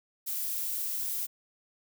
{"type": "noise", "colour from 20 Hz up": "violet", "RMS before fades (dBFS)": -33, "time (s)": [0.26, 1.27], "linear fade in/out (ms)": 20, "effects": []}